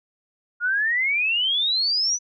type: exponential sweep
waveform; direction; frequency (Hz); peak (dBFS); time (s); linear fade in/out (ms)
sine; up; 1406 to 6050; -19; 0.6-2.19; 50
effects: none